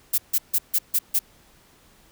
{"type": "noise bursts", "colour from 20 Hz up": "violet", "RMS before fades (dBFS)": -20, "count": 6, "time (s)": [0.13, 1.192], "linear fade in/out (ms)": 10, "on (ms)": 52, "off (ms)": 150, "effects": ["pink hiss -56 dBFS RMS until 2.11 s"]}